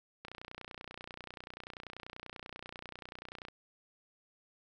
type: click train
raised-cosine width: 0.3 ms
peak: -28 dBFS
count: 99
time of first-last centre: 0.25-3.484 s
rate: 30.3 Hz
effects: none